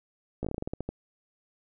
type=slowing click train; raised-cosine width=2 ms; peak=-19 dBFS; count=12; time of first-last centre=0.43-0.89 s; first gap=16 ms; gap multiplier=1.18; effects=none